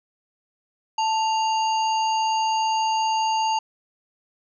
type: harmonic tone with a mistuned harmonic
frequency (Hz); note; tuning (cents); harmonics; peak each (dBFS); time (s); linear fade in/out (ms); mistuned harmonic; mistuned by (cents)
932.3; A#5; 0; 1 / 3 / 5 / 7; -20 / -30 / -34 / -37; 0.98-3.59; 5; 1; -95
effects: none